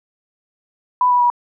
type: tone with pitch steps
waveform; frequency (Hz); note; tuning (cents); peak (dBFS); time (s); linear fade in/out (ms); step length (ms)
sine; 994 / 980.9 / 967.9; B5 / B5 / B5; +11 / -12 / -35; -11; 1.01-1.301; 2; 97
effects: none